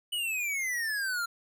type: exponential sweep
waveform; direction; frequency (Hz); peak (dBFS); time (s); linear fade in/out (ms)
square; down; 2986 to 1361; -30; 0.12-1.26; 10
effects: none